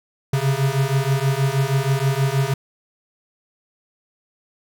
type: beating tone pair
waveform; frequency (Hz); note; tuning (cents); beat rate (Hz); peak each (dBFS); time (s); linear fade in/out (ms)
square; 132.9 / 139.2; C3 / C#3; +27 / +8; 6.3; -21; 0.33-2.54; 5
effects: none